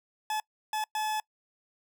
40% pulse tone bursts at uneven times, 860 Hz, A5, 40 cents flat, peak -28 dBFS, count 3, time 0.3-0.4 / 0.73-0.84 / 0.95-1.2 s, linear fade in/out 2 ms, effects noise-tail reverb RT60 0.1 s tail -26 dB re dry

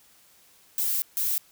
violet noise bursts at uneven times, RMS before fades -26 dBFS, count 2, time 0.78-1.02 / 1.17-1.38 s, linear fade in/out 0 ms, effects white hiss -58 dBFS RMS until 1.51 s

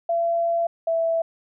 sine tone pair in turn, 677 / 660.4 Hz, E5 / E5, +46 / +3 cents, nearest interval unison, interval 43 cents, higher first, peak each -19 dBFS, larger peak neither, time 0.09-0.67 / 0.87-1.22 s, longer first, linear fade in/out 5 ms, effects none

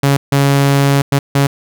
sawtooth tone bursts at uneven times, 139.6 Hz, C#3, 13 cents sharp, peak -5 dBFS, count 4, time 0.03-0.17 / 0.32-1.02 / 1.12-1.19 / 1.35-1.47 s, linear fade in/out 5 ms, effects none

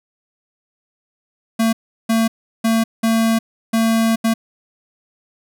square tone bursts at uneven times, 225 Hz, A3, 39 cents sharp, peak -14 dBFS, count 6, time 1.59-1.73 / 2.09-2.28 / 2.64-2.84 / 3.03-3.39 / 3.73-4.16 / 4.24-4.34 s, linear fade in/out 10 ms, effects none

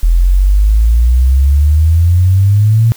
sine exponential sweep, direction up, 41.2 to 116.54 Hz, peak -5 dBFS, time 0.03-2.92 s, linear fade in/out 0 ms, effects white hiss -38 dBFS RMS until 2.96 s

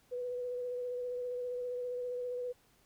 sine tone with vibrato, 493.9 Hz, B4, in tune, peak -35 dBFS, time 0.11-2.53 s, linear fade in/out 20 ms, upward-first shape sine, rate 15 Hz, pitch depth 19 cents each way, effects pink hiss -68 dBFS RMS until 2.85 s

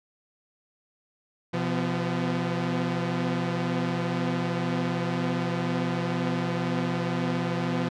sawtooth tone cluster, 126.2 / 172.8 / 250.4 Hz, B2 / F3 / B3, +38 / -18 / +24 cents, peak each -28 / -24 / -27 dBFS, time 1.53-7.89 s, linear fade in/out 10 ms, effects low-pass 4000 Hz 12 dB/octave

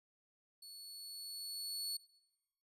sawtooth tone with level ramp, 4413 Hz, C#8, 9 cents flat, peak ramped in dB -49 to -35 dBFS, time 0.62-1.97 s, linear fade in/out 5 ms, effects noise-tail reverb RT60 0.9 s tail -18 dB re dry + resampled to 32000 Hz

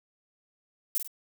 violet noise with echo, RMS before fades -27 dBFS, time 0.95-0.98 s, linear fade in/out 0 ms, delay 48 ms, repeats 2, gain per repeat -8 dB, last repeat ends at 1.076 s, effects none

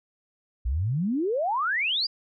sine exponential sweep, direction up, 55 to 4978 Hz, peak -23 dBFS, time 0.65-2.07 s, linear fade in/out 10 ms, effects none

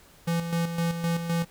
square tone with tremolo, 168.5 Hz, E3, 38 cents sharp, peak -24 dBFS, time 0.27-1.45 s, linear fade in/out 10 ms, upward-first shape square, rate 3.9 Hz, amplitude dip 55%, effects pink hiss -55 dBFS RMS until 1.5 s

